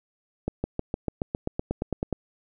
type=accelerating click train; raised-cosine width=2 ms; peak=-13 dBFS; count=14; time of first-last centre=0.48-2.127 s; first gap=160 ms; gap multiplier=0.96; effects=none